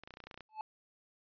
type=clicks; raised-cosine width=0.3 ms; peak=-32 dBFS; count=12; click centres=0.036 / 0.075 / 0.107 / 0.139 / 0.171 / 0.203 / 0.239 / 0.27 / 0.312 / 0.343 / 0.376 / 0.407 s
type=tone with exponential growth; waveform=triangle; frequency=867 Hz; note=A5; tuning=26 cents flat; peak=-32 dBFS; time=0.49-0.61 s; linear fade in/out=1 ms; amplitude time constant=25 ms
effects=resampled to 11025 Hz